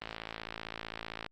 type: click train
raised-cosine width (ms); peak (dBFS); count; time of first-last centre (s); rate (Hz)
0.3; -22; 70; 0.02-1.263; 55.5
effects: Opus 24 kbps